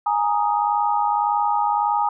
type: chord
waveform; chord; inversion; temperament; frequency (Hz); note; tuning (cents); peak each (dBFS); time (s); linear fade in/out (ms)
sine; Ab suspended second; none; equal; 830.6 / 932.3 / 1244.5; Ab5 / Bb5 / Eb6; 0 / 0 / 0; -20 / -22 / -25; 0.06-2.09; 5
effects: none